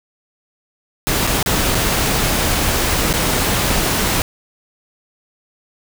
pink noise with dropouts, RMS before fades -17 dBFS, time 1.07-4.22 s, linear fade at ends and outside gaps 0 ms, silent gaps 1.269-1.274 / 1.428-1.461 / 1.747-1.752 / 3.129-3.138 s, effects none

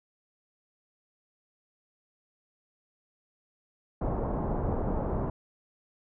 pink low-pass noise, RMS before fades -30 dBFS, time 4.01-5.3 s, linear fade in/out 5 ms, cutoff 920 Hz, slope 24 dB/octave, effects none

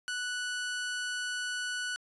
sawtooth tone, 1480 Hz, F#6, in tune, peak -29 dBFS, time 0.08-1.96 s, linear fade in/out 0 ms, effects resampled to 24000 Hz

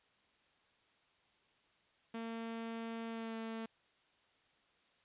sawtooth tone with pitch glide, 228 to 224.9 Hz, A#3 to A3, -38 to +38 cents, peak -37 dBFS, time 2.14-3.66 s, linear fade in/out 5 ms, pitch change -24 cents, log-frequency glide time 3.08-3.36 s, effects white hiss -72 dBFS RMS until 5.04 s + resampled to 8000 Hz

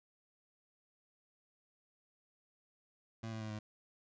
25% pulse tone with pitch steps, 112.9 / 110.77 / 108.68 / 106.62 Hz, A2 / A2 / A2 / G#2, +45 / +12 / -21 / +46 cents, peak -37 dBFS, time 3.23-3.59 s, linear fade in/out 5 ms, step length 90 ms, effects resampled to 16000 Hz

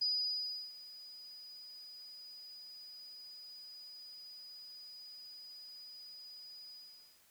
sine tone with ADSR envelope, 4942 Hz, D#8, 13 cents flat, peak -30 dBFS, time 0.01-7.22 s, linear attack 9 ms, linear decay 700 ms, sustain -19 dB, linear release 510 ms, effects white hiss -67 dBFS RMS until 7.3 s

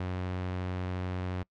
sawtooth tone, 91.4 Hz, F#2, 21 cents flat, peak -28 dBFS, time 0-1.43 s, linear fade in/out 5 ms, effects noise-tail reverb RT60 0.1 s tail -25 dB re dry + low-pass 3000 Hz 12 dB/octave

